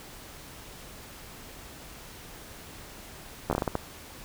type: slowing click train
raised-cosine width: 1 ms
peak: -12 dBFS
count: 8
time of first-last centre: 3.5-3.754 s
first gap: 12 ms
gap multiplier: 1.36
effects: pink hiss -46 dBFS RMS until 4.24 s